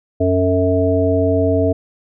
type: harmonic tone with a mistuned harmonic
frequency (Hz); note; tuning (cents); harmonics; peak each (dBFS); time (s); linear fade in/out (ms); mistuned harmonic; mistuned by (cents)
92.5; F#2; 0; 1 / 3 / 5 / 7; -18 / -18 / -18 / -18; 0.2-1.73; 10; 5; -45
effects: none